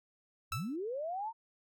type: linear sweep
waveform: sine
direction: up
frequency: 60.9 to 932.3 Hz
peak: -35 dBFS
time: 0.51-1.33 s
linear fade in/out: 50 ms
type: tone with exponential decay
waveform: sawtooth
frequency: 1318.5 Hz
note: E6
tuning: in tune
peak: -29 dBFS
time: 0.52-0.76 s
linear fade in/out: 2 ms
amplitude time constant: 52 ms
effects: none